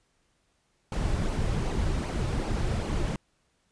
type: noise with flanger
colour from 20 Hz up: brown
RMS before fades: -28 dBFS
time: 0.92-3.16 s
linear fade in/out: 2 ms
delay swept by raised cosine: 0.54 to 4.34 ms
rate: 2.6 Hz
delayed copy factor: -0.5
effects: pink hiss -71 dBFS RMS until 3.71 s + resampled to 22050 Hz